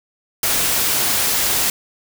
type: noise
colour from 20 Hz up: white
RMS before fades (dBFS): -18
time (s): 0.43-1.7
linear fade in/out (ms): 2
effects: none